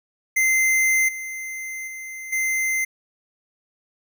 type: tone with level steps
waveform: square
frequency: 2076 Hz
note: C7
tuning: 14 cents flat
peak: -17 / -30 / -33 / -21 dBFS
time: 0.36-2.85 s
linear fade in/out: 10 ms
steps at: 1.08 / 1.87 / 2.32 s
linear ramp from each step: 10 ms
effects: none